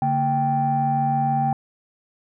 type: tone cluster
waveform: sine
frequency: 143.2 / 229.5 / 783 Hz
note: D3 / A#3 / G5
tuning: -43 / -27 / -2 cents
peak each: -23 / -26 / -19 dBFS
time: 0.02-1.53 s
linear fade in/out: 2 ms
effects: tanh soft clip ceiling -12 dBFS